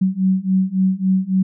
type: beating tone pair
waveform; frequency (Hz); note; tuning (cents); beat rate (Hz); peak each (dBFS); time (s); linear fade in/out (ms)
sine; 186.8 / 190.4; F#3 / F#3; +17 / +50; 3.6; -18 / -17; 0.01-1.43; 10
effects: none